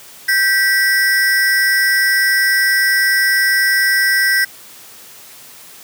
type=ring-modulated tone; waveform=square; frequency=1760 Hz; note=A6; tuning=in tune; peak=-9 dBFS; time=0.28-4.45 s; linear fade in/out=10 ms; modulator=190 Hz; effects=white hiss -39 dBFS RMS until 5.83 s + high-pass 100 Hz 12 dB/octave